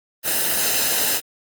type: noise with comb filter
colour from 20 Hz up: white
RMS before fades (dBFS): -20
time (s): 0.23-1.21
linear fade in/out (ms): 50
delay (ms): 0.88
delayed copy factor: -0.6
effects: Opus 32 kbps